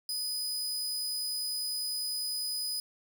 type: tone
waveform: sawtooth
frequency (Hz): 4985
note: D#8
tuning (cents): +2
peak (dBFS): -29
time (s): 0.09-2.8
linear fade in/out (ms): 2
effects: 10-bit